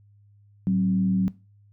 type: tone with frequency modulation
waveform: sine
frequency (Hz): 188.3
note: F#3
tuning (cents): +31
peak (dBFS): -19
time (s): 0.67-1.28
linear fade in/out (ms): 0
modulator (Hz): 77.6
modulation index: 0.43
effects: noise-tail reverb RT60 0.3 s tail -20 dB re dry + added 102 Hz sine -53 dBFS peak until 1.72 s